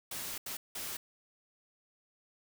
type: noise bursts at uneven times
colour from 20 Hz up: white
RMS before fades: -40 dBFS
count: 3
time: 0.11-0.38 / 0.46-0.57 / 0.75-0.97 s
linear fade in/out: 5 ms
effects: none